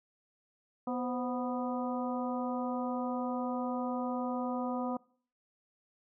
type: harmonic tone with a mistuned harmonic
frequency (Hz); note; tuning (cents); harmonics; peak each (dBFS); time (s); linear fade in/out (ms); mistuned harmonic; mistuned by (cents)
246.9; B3; 0; 1 / 2 / 3 / 4 / 5; -34 / -39 / -39 / -42 / -44; 0.87-4.97; 5; 2; +72
effects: noise-tail reverb RT60 0.5 s tail -23 dB re dry